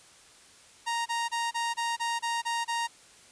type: tone bursts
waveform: sawtooth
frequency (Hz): 932.3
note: A#5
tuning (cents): 0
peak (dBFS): -24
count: 9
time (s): 0.86-2.876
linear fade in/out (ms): 20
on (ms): 200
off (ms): 27
effects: white hiss -55 dBFS RMS until 3.31 s + resampled to 22050 Hz